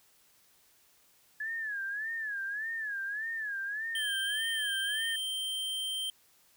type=tone with vibrato; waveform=sine; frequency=1700 Hz; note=G#6; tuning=40 cents sharp; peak=-33 dBFS; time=1.4-5.16 s; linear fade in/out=5 ms; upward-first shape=sine; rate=1.7 Hz; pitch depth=130 cents each way
type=tone; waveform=square; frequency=3136 Hz; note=G7; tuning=in tune; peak=-33 dBFS; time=3.95-6.1 s; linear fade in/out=2 ms
effects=white hiss -65 dBFS RMS until 6.56 s